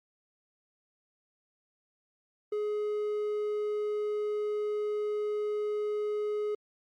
triangle tone with hard clipping, 420 Hz, G#4, 19 cents sharp, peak -30 dBFS, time 2.52-6.55 s, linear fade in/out 5 ms, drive 6 dB, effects Opus 48 kbps

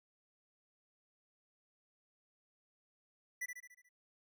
square tone with echo, 1975.5 Hz, B6, in tune, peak -38 dBFS, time 3.41-3.46 s, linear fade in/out 10 ms, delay 72 ms, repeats 6, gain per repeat -5 dB, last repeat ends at 3.892 s, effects none

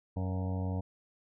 harmonic tone with a mistuned harmonic, 93 Hz, F#2, 9 cents sharp, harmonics 1 / 2 / 3 / 5 / 6 / 7 / 8 / 9 / 10, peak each -32 / -38 / -42 / -46 / -48 / -49 / -50 / -51 / -52 dBFS, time 0.16-0.81 s, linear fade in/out 10 ms, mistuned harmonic 8, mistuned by -43 cents, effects none

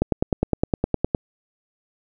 click train, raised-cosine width 2 ms, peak -5 dBFS, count 12, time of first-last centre 0.02-1.148 s, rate 9.75 Hz, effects none

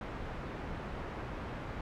pink low-pass noise, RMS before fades -41 dBFS, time 0.01-1.81 s, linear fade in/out 2 ms, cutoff 1700 Hz, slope 12 dB/octave, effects none

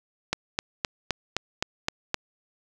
click train, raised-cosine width 0.2 ms, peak -7 dBFS, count 8, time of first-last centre 0.33-2.143 s, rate 3.86 Hz, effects none

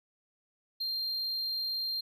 triangle tone, 4186 Hz, C8, in tune, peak -30 dBFS, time 0.8-2.01 s, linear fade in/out 10 ms, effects none

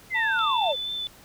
sine linear sweep, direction down, 2115 to 475.4 Hz, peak -22 dBFS, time 0.1-0.76 s, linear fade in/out 50 ms
harmonic tone, 894 Hz, A5, 27 cents sharp, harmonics 1 / 3 / 4, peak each -29 / -36 / -36 dBFS, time 0.14-0.73 s, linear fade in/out 20 ms
sine tone with vibrato, 3520 Hz, A7, in tune, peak -28 dBFS, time 0.39-1.07 s, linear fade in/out 0 ms, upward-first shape sine, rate 4.2 Hz, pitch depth 14 cents each way
effects pink hiss -51 dBFS RMS until 1.24 s

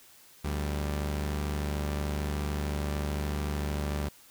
sawtooth tone pair together, 73.42 / 196.12 Hz, D2 / G3, 0 / +1 cents, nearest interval octave + perfect fourth, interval 1701 cents, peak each -26 / -34 dBFS, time 0.44-4.09 s, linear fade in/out 10 ms, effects white hiss -56 dBFS RMS until 4.3 s

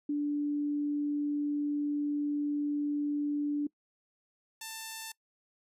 sine / 5% pulse tone pair in turn, 292 / 890.3 Hz, D4 / A5, -10 / +20 cents, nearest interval octave + perfect fifth, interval 1930 cents, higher second, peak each -28 dBFS, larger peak neither, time 0.09-3.67 / 4.61-5.12 s, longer first, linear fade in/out 5 ms, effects noise-tail reverb RT60 0.1 s tail -23 dB re dry

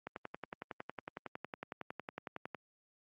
click train, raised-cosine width 0.5 ms, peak -26 dBFS, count 28, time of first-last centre 0.07-2.547 s, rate 10.9 Hz, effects high-pass 150 Hz 12 dB/octave + Opus 48 kbps

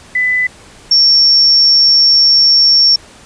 sine tone pair in turn, 2000 / 5474 Hz, B6 / F8, +21 / -36 cents, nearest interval octave + perfect fourth, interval 1743 cents, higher second, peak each -10 / -5 dBFS, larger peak second, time 0.15-0.47 / 0.91-2.96 s, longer second, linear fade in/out 5 ms, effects pink hiss -39 dBFS RMS until 3.25 s + resampled to 22050 Hz

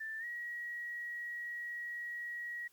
sine tone with pitch glide, 1770 to 1908 Hz, A6 to A#6, +10 to +40 cents, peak -39 dBFS, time 0-2.68 s, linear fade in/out 10 ms, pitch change +130 cents, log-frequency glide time 0.19-0.25 s, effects white hiss -69 dBFS RMS until 2.72 s

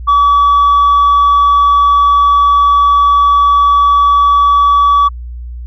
sine tone, 1143 Hz, D6, 47 cents flat, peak -3 dBFS, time 0.07-5.09 s, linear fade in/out 20 ms, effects tanh soft clip ceiling -4 dBFS + added 60 Hz sine -22 dBFS peak until 5.66 s

